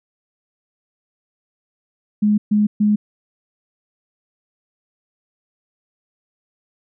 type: tone bursts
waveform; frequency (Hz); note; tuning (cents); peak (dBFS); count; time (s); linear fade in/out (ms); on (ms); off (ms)
sine; 209.4; G#3; +15; -12; 3; 2.22-2.96; 10; 160; 130
effects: none